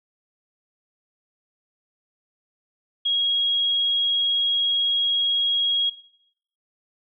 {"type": "tone", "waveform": "sine", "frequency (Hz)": 3294, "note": "G#7", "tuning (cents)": -15, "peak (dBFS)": -19, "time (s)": [3.05, 5.9], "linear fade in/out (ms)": 10, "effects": ["noise-tail reverb RT60 0.7 s tail -17 dB re dry"]}